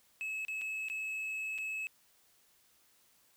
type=tone with dropouts; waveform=triangle; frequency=2587 Hz; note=E7; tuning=33 cents flat; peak=-34 dBFS; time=0.21-1.87 s; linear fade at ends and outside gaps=0 ms; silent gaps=0.45-0.483 / 0.613-0.617 / 0.885-0.899 / 1.58-1.585 s; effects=white hiss -68 dBFS RMS until 3.36 s

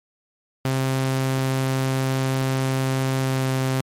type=tone with pitch glide; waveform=sawtooth; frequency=132.5 to 131.66 Hz; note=C3 to C3; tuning=+22 to +11 cents; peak=-16 dBFS; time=0.65-3.81 s; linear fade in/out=2 ms; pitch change=-11 cents; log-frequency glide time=3.23-3.44 s; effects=MP3 64 kbps

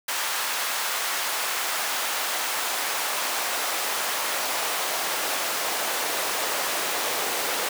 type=noise with high-pass filter sweep; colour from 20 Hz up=pink; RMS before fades=-27 dBFS; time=0.08-7.69 s; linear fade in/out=5 ms; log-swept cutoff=990 to 530 Hz; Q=0.95; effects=none

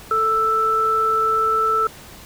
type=tone pair together; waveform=sine; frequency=441.3 / 1322.4 Hz; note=A4 / E6; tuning=+5 / +5 cents; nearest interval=octave + perfect fifth; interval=1900 cents; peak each=-24 / -16 dBFS; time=0.11-1.87 s; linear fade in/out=2 ms; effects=pink hiss -41 dBFS RMS until 2.25 s

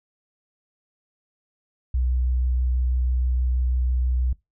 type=tone with vibrato; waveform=sine; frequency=62.6 Hz; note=B1; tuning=24 cents sharp; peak=-18 dBFS; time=1.94-4.33 s; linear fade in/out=5 ms; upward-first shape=sine; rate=6.2 Hz; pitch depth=10 cents each way; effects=noise-tail reverb RT60 0.2 s tail -23 dB re dry + tanh soft clip ceiling -15 dBFS

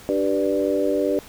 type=harmonic tone with a mistuned harmonic; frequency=98.1 Hz; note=G2; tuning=2 cents sharp; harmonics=3 / 4 / 5 / 6; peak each=-24 / -24 / -24 / -24 dBFS; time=0.09-1.19 s; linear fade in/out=0 ms; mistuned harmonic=4; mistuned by=-23 cents; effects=pink hiss -44 dBFS RMS until 1.28 s

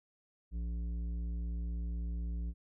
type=tone with tanh clipping; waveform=triangle; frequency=58 Hz; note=A#1; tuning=8 cents flat; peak=-36 dBFS; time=0.51-2.54 s; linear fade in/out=50 ms; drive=14 dB; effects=none

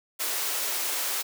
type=high-pass noise; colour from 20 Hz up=white; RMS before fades=-29 dBFS; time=0.19-1.23 s; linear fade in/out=20 ms; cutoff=350 Hz; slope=24 dB/octave; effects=none

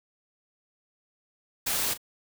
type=noise with echo; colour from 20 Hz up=white; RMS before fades=-28 dBFS; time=1.66-1.94 s; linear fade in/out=10 ms; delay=37 ms; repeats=1; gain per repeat=-14 dB; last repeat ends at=1.977 s; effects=none

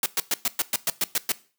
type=noise bursts; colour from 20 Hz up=white; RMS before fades=-23 dBFS; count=10; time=0.03-1.32 s; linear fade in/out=2 ms; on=30 ms; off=110 ms; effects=noise-tail reverb RT60 0.4 s tail -19 dB re dry + high-pass 150 Hz 12 dB/octave

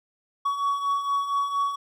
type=beating tone pair; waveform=triangle; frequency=1121 / 1125.3 Hz; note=C#6 / C#6; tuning=+19 / +26 cents; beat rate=4.3 Hz; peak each=-29 / -22 dBFS; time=0.45-1.76 s; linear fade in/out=10 ms; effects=none

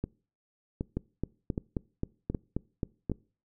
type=two click trains; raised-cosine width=3 ms; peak=-17 / -18 dBFS; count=9 / 5; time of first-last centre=0.97-3.098 / 0.04-3.117 s; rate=3.76 / 1.3 Hz; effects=noise-tail reverb RT60 0.4 s tail -24 dB re dry

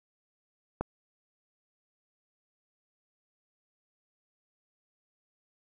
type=click; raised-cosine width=1 ms; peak=-16 dBFS; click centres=0.81 s; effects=none

